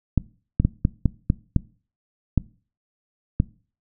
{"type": "clicks", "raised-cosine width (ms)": 5, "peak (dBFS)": -5, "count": 9, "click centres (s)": [0.177, 0.6, 0.65, 0.851, 1.057, 1.301, 1.563, 2.377, 3.401], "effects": ["noise-tail reverb RT60 0.4 s tail -21 dB re dry"]}